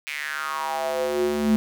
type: tone with high-pass filter sweep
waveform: square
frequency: 73.42 Hz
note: D2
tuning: in tune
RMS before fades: -25 dBFS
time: 0.07-1.56 s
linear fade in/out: 0 ms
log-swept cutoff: 2400 to 210 Hz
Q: 5.3
effects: none